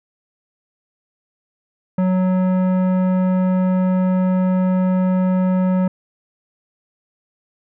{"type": "tone with tanh clipping", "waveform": "sine", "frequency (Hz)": 185, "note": "F#3", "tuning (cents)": 0, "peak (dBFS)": -16, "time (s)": [1.98, 5.88], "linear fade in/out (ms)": 5, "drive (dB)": 14, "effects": []}